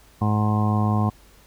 harmonic tone, 105.8 Hz, G#2, 33 cents sharp, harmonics 1 / 2 / 3 / 4 / 5 / 6 / 7 / 8 / 9 / 10, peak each -20 / -23 / -33 / -37 / -38 / -39 / -30 / -36 / -35 / -30 dBFS, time 0.21-1.1 s, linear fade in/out 10 ms, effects added 50 Hz sine -54 dBFS peak until 1.46 s + pink hiss -54 dBFS RMS until 1.46 s

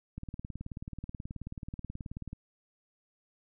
click train, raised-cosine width 5 ms, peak -27 dBFS, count 41, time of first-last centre 0.18-2.331 s, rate 18.6 Hz, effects none

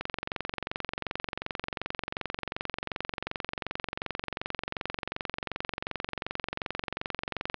click train, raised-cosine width 0.3 ms, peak -15 dBFS, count 172, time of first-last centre 0.01-7.543 s, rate 22.7 Hz, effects low-pass 4000 Hz 12 dB/octave

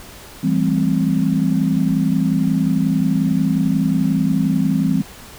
sine chord, A minor seventh, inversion second, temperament equal with one note detuned, 164.81 / 196 / 216.1 / 261.6 Hz, E3 / G3 / A3 / C4, 0 / 0 / -31 / 0 cents, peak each -19 / -19 / -24 / -19 dBFS, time 0.43-5.02 s, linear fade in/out 10 ms, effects pink hiss -39 dBFS RMS until 5.38 s

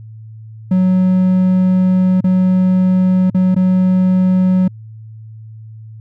triangle tone with dropouts, 185 Hz, F#3, in tune, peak -7 dBFS, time 0.71-4.68 s, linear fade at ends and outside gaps 5 ms, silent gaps 2.207-2.241 / 3.301-3.345 / 3.547-3.562 s, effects added 110 Hz sine -31 dBFS peak until 6 s

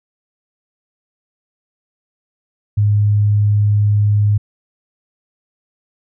sine tone, 103.83 Hz, G#2, in tune, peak -10 dBFS, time 2.77-4.38 s, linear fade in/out 10 ms, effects none

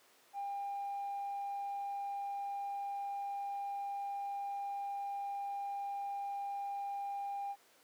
triangle tone with tanh clipping, 801 Hz, G5, 37 cents sharp, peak -37 dBFS, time 0.33-7.56 s, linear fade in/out 50 ms, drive 5 dB, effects pink hiss -65 dBFS RMS until 7.83 s + high-pass 400 Hz 12 dB/octave

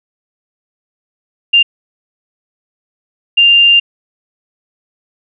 sine tone bursts at uneven times, 2794 Hz, F7, in tune, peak -4 dBFS, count 2, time 1.53-1.63 / 3.37-3.8 s, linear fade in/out 10 ms, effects none

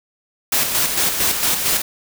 white noise with tremolo, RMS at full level -17 dBFS, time 0.52-1.82 s, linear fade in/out 5 ms, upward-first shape square, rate 4.4 Hz, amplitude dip 45%, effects none

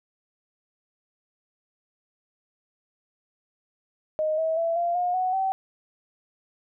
sine tone with pitch steps, 621 / 643.3 / 666.3 / 690.2 / 715 / 740.6 / 767.2 Hz, D#5 / E5 / E5 / F5 / F5 / F#5 / G5, -3 / -42 / +18 / -21 / +41 / +1 / -37 cents, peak -22 dBFS, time 4.19-5.52 s, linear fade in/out 0 ms, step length 190 ms, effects none

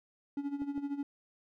triangle tone with tremolo, 282.9 Hz, C#4, 35 cents sharp, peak -29 dBFS, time 0.37-1.03 s, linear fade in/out 2 ms, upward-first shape sine, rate 13 Hz, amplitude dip 75%
clicks, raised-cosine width 2 ms, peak -36 dBFS, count 2, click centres 0.619 / 0.778 s
effects none

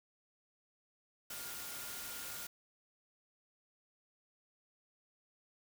sine tone in noise, 1415 Hz, F6, 22 cents sharp, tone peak -54 dBFS, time 1.3-2.47 s, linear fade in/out 5 ms, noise white, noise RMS -45 dBFS, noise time 1.3-2.47 s, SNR -12 dB, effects none

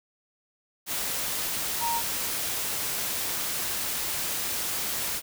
sine tone in noise, 932 Hz, A#5, 1 cent flat, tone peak -26 dBFS, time 1.79-2.02 s, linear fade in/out 50 ms, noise white, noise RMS -30 dBFS, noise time 0.86-5.22 s, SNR +1 dB, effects none

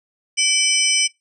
sine tone cluster, 2318 / 3003 / 5180 / 5910 / 8430 Hz, D7 / F#7 / E8 / F#8 / C9, -23 / +25 / -31 / -3 / +12 cents, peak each -21 dBFS, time 0.37-1.08 s, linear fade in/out 20 ms, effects noise-tail reverb RT60 0.2 s tail -22 dB re dry

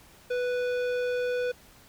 sine tone with tanh clipping, 493.9 Hz, B4, in tune, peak -28 dBFS, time 0.3-1.52 s, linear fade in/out 10 ms, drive 15 dB, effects pink hiss -55 dBFS RMS until 1.88 s

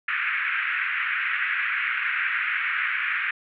pink band-pass noise, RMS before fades -26 dBFS, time 0.08-3.31 s, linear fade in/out 5 ms, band 1400 to 2500 Hz, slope 48 dB/octave, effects none

